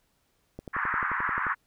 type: click train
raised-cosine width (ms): 2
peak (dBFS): -25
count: 11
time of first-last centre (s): 0.59-1.467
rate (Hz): 11.4
type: band-pass noise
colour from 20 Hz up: white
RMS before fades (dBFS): -29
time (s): 0.73-1.55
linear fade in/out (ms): 20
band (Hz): 1000 to 1800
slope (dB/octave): 48
effects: pink hiss -71 dBFS RMS until 1.66 s